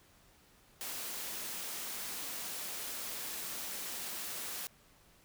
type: high-pass noise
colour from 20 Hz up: white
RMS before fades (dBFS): -41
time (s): 0.81-4.67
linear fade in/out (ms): 0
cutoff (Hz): 160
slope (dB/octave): 24
effects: pink hiss -64 dBFS RMS until 5.24 s